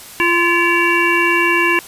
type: harmonic tone with a mistuned harmonic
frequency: 344.5 Hz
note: F4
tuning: 24 cents flat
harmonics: 1 / 3 / 5 / 7 / 8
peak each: -18 / -18 / -18 / -18 / -18 dBFS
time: 0.2-1.79 s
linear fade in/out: 0 ms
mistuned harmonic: 7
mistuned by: -87 cents
effects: white hiss -36 dBFS RMS until 1.87 s + resampled to 32000 Hz